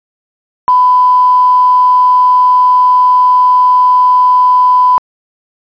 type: tone with quantisation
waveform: sine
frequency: 1000 Hz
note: B5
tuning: 21 cents sharp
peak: -4 dBFS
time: 0.68-4.98 s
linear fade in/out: 0 ms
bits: 4
effects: resampled to 11025 Hz